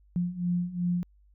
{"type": "beating tone pair", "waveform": "sine", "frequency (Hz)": [174.61, 177.31], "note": ["F3", "F3"], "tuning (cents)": [0, 27], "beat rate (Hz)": 2.7, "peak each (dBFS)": [-31, -28], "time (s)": [0.16, 1.03], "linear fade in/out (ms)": 0, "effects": ["added 50 Hz sine -57 dBFS peak until 1.34 s"]}